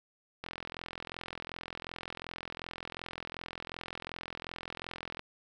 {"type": "click train", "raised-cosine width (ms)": 0.3, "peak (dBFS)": -23, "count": 204, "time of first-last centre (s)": [0.44, 5.194], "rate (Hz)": 42.7, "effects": []}